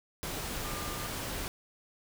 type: tone in noise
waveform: sine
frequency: 1200 Hz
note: D6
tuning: 37 cents sharp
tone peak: -43 dBFS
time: 0.64-1.07 s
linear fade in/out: 0 ms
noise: pink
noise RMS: -37 dBFS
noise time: 0.23-1.48 s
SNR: -9 dB
effects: none